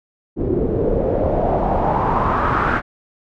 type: noise with low-pass filter sweep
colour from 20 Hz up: pink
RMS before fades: -18 dBFS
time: 0.36-2.82 s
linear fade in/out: 50 ms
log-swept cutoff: 340 to 1500 Hz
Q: 3.9
effects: none